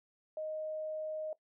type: tone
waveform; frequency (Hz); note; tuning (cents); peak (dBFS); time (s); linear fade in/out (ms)
sine; 622.3; D#5; 0; -36; 0.37-1.33; 2
effects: noise-tail reverb RT60 0.1 s tail -17 dB re dry